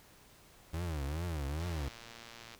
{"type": "tone with vibrato", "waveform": "35% pulse", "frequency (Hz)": 77.78, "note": "D#2", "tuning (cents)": 0, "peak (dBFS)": -33, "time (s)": [0.73, 1.89], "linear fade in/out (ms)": 10, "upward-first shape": "triangle", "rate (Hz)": 2.4, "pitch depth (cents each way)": 260}
{"type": "click train", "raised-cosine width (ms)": 0.2, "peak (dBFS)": -32, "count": 111, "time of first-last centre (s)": [1.6, 2.548], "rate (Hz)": 116}
{"effects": ["pink hiss -60 dBFS RMS until 2.59 s"]}